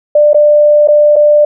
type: tone with dropouts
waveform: sine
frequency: 594 Hz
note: D5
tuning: 20 cents sharp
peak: -3 dBFS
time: 0.15-1.45 s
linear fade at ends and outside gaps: 5 ms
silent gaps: 0.333-0.344 / 0.875-0.884 / 1.159-1.163 s
effects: none